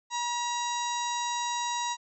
harmonic tone with a mistuned harmonic, 960 Hz, B5, 49 cents flat, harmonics 1 / 2 / 3 / 4 / 5 / 6 / 7 / 8, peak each -30 / -40 / -43 / -37 / -47 / -40 / -40 / -47 dBFS, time 0.1-1.97 s, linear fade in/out 50 ms, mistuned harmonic 3, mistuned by -56 cents, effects none

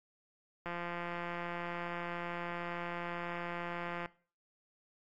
click train, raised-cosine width 0.5 ms, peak -25 dBFS, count 589, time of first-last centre 0.66-4.059 s, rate 173 Hz, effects noise-tail reverb RT60 0.4 s tail -19 dB re dry + AAC 64 kbps

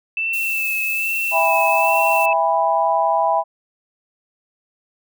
sine tone with vibrato, 2642 Hz, E7, 3 cents sharp, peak -19 dBFS, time 0.17-2.33 s, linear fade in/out 2 ms, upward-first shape sine, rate 1.2 Hz, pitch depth 34 cents each way
violet noise, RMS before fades -30 dBFS, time 0.33-2.26 s, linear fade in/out 5 ms
sine chord, E major, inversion none, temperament equal with one note detuned, 659.3 / 809.3 / 987.8 Hz, E5 / G#5 / B5, 0 / -45 / 0 cents, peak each -19 dBFS, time 1.31-3.44 s, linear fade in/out 50 ms
effects none

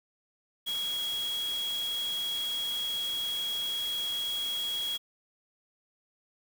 sine tone in noise, 3312 Hz, G#7, 5 cents flat, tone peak -30 dBFS, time 0.66-4.98 s, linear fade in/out 20 ms, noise white, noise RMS -42 dBFS, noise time 0.66-4.98 s, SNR +9 dB, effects none

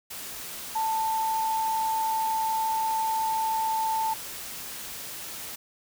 sine tone in noise, 887 Hz, A5, 14 cents sharp, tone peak -24 dBFS, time 0.75-4.14 s, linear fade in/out 10 ms, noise white, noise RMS -38 dBFS, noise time 0.1-5.56 s, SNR +11 dB, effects none

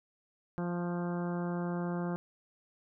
harmonic tone with a mistuned harmonic, 174.61 Hz, F3, in tune, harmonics 1 / 2 / 3 / 4 / 5 / 6 / 7 / 8 / 9, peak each -33 / -39 / -43 / -45 / -47 / -49 / -50 / -51 / -52 dBFS, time 0.58-2.16 s, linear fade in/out 0 ms, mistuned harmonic 6, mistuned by +17 cents, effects none

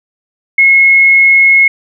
sine tone, 2171 Hz, C#7, 37 cents flat, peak -3 dBFS, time 0.58-1.68 s, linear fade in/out 5 ms, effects none

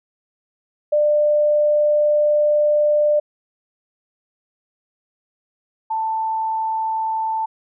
sine tone pair in turn, 596 / 885.4 Hz, D5 / A5, +25 / +11 cents, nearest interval perfect fifth, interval 686 cents, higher second, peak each -13 / -19 dBFS, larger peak first, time 0.92-3.2 / 5.9-7.46 s, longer first, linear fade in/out 10 ms, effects none

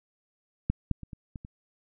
clicks, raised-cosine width 5 ms, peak -12 / -13 / -28 / -28 / -26 / -29 dBFS, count 6, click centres 0.7 / 0.913 / 1.033 / 1.132 / 1.358 / 1.449 s, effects none

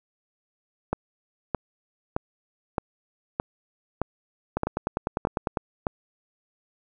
two click trains, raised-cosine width 1 ms, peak -11 / -10 dBFS, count 11 / 9, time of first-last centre 4.57-5.572 / 0.93-5.868 s, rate 9.98 / 1.62 Hz, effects none

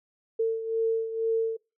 sine beating tone pair, 450 / 452.1 Hz, A4 / A4, +39 / +47 cents, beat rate 2.1 Hz, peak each -25 / -31 dBFS, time 0.39-1.57 s, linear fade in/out 10 ms, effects noise-tail reverb RT60 0.3 s tail -25 dB re dry

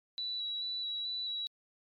sine tone with vibrato, 3928 Hz, B7, 10 cents flat, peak -34 dBFS, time 0.18-1.47 s, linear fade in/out 0 ms, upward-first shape square, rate 2.3 Hz, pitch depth 14 cents each way, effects MP3 96 kbps

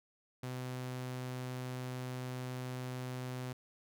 sawtooth tone, 127 Hz, B2, 49 cents sharp, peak -35 dBFS, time 0.43-3.53 s, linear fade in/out 5 ms, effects none

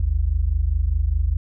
sine tone pair together, 52.11 / 77 Hz, G#1 / D#2, +7 / -17 cents, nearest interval perfect fifth, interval 676 cents, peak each -20 dBFS, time 0-1.37 s, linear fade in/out 5 ms, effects none

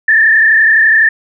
sine tone with frequency modulation, 1773 Hz, A6, 13 cents sharp, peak -5 dBFS, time 0.08-1.09 s, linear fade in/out 5 ms, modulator 31.9 Hz, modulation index 1.8, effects none

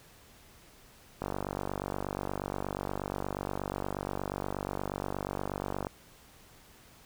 click train, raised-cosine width 1 ms, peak -19 dBFS, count 226, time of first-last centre 1.22-5.869 s, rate 48.4 Hz, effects pink hiss -57 dBFS RMS until 7.05 s

